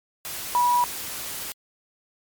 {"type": "tone in noise", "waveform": "sine", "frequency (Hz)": 974, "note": "B5", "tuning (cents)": -24, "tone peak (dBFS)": -17, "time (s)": [0.55, 0.84], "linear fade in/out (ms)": 0, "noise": "white", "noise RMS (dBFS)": -33, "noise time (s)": [0.25, 1.52], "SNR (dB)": 13, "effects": ["MP3 96 kbps"]}